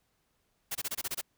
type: noise bursts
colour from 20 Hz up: white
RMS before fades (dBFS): -34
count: 8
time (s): 0.71-1.214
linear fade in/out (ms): 10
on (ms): 42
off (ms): 24
effects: pink hiss -75 dBFS RMS until 1.37 s